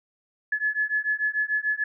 sine beating tone pair, 1708 / 1714.8 Hz, G#6 / A6, +48 / -45 cents, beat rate 6.8 Hz, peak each -26 / -26 dBFS, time 0.52-1.84 s, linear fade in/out 5 ms, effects none

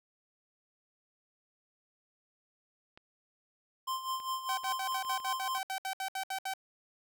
clicks, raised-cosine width 0.3 ms, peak -36 dBFS, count 8, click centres 2.975 / 4.201 / 4.636 / 4.717 / 4.924 / 5.049 / 5.201 / 5.576 s
square tone with tremolo, 1046.5 Hz, C6, in tune, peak -32 dBFS, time 3.87-5.59 s, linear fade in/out 10 ms, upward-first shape sine, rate 5 Hz, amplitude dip 70%
sawtooth tone bursts, 767 Hz, G5, 38 cents flat, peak -30 dBFS, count 14, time 4.49-6.537 s, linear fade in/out 2 ms, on 84 ms, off 67 ms
effects none

